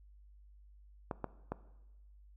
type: clicks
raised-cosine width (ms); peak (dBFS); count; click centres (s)
1; -22; 3; 1.112 / 1.243 / 1.52
effects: noise-tail reverb RT60 1.0 s tail -17 dB re dry + added 50 Hz sine -56 dBFS peak until 2.36 s